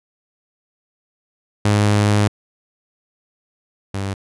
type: tone pair in turn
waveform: sawtooth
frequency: 103.83 / 98 Hz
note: G#2 / G2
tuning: 0 / 0 cents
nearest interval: minor second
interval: 100 cents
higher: first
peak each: -9 / -18 dBFS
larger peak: first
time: 1.65-2.28 / 3.94-4.14 s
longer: first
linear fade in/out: 5 ms
effects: resampled to 24000 Hz